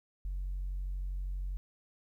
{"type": "tone", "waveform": "sine", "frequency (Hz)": 46.25, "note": "F#1", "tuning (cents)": 0, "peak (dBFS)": -32, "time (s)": [0.25, 1.57], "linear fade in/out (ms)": 0, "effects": ["tanh soft clip ceiling -31 dBFS", "12-bit"]}